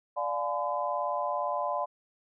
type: chord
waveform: sine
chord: D diminished seventh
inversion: none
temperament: just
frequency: 587.3 / 704.8 / 845.8 / 1014.9 Hz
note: D5 / F5 / Ab5 / Cb6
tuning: 0 / +16 / +31 / +47 cents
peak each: -33 / -34 / -36 / -32 dBFS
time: 0.16-1.86 s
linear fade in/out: 20 ms
effects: none